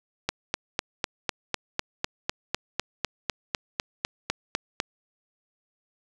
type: click train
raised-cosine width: 0.2 ms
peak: -7 dBFS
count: 19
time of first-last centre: 0.29-4.801 s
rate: 3.99 Hz
effects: none